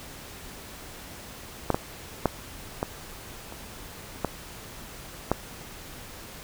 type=clicks; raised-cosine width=1 ms; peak=-7 / -9 / -6 / -11 / -25 / -28 / -10 / -7 dBFS; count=8; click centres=1.703 / 1.745 / 2.257 / 2.829 / 3.524 / 4.16 / 4.247 / 5.316 s; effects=pink hiss -43 dBFS RMS until 6.43 s